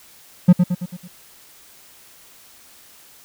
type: tone with echo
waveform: triangle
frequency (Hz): 178.5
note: F3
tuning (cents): +38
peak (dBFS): -3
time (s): 0.48-0.53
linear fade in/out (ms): 10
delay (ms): 110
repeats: 5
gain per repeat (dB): -6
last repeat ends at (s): 1.08
effects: white hiss -48 dBFS RMS until 3.24 s